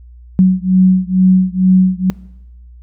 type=beating tone pair; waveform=sine; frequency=185 / 187.2 Hz; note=F#3 / F#3; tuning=0 / +20 cents; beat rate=2.2 Hz; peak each=-10 dBFS; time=0.39-2.1 s; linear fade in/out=0 ms; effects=noise-tail reverb RT60 1.0 s tail -23 dB re dry + added 60 Hz sine -35 dBFS peak until 2.82 s